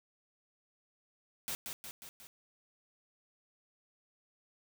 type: noise with echo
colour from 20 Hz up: white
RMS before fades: -38 dBFS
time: 1.48-1.55 s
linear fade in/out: 0 ms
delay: 180 ms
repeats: 4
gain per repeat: -4 dB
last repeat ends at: 2.27 s
effects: none